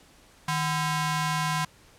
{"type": "ring-modulated tone", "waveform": "sawtooth", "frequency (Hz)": 587, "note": "D5", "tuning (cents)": -1, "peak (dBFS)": -18, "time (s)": [0.48, 1.65], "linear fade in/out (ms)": 5, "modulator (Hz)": 430, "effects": ["pink hiss -56 dBFS RMS until 1.98 s", "low-pass 11000 Hz 12 dB/octave"]}